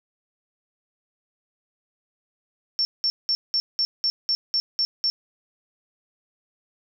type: tone bursts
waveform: sine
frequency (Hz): 5430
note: F8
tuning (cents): -50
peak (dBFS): -19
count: 10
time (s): 2.79-5.1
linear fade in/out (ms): 0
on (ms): 60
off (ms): 190
effects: none